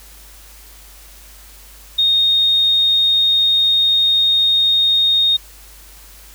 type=tone; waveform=sine; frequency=3704 Hz; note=A#7; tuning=12 cents flat; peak=-11 dBFS; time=1.98-5.37 s; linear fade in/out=10 ms; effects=added 50 Hz sine -42 dBFS peak until 6.34 s + white hiss -43 dBFS RMS until 6.34 s